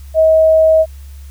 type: tone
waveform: sine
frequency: 637 Hz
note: D#5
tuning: 41 cents sharp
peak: -6 dBFS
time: 0.14-0.86 s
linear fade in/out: 50 ms
effects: added 69 Hz sine -30 dBFS peak until 1.3 s + white hiss -48 dBFS RMS until 1.3 s